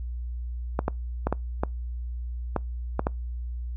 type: clicks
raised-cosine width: 1 ms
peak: -10 dBFS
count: 8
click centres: 0.791 / 0.881 / 1.27 / 1.326 / 1.635 / 2.563 / 2.994 / 3.069 s
effects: noise-tail reverb RT60 0.2 s tail -26 dB re dry + added 60 Hz sine -30 dBFS peak until 3.76 s